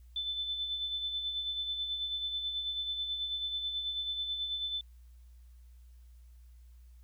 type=tone with tremolo; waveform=sine; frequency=3520 Hz; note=A7; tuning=in tune; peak=-31 dBFS; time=0.16-4.81 s; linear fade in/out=2 ms; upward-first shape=sine; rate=9.2 Hz; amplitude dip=45%; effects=added 60 Hz sine -52 dBFS peak until 7.03 s + white hiss -74 dBFS RMS until 7.03 s